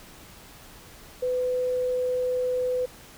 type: tone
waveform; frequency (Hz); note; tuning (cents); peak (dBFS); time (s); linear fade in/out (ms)
sine; 502; B4; +28; -23; 1.22-2.86; 10
effects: pink hiss -48 dBFS RMS until 3.17 s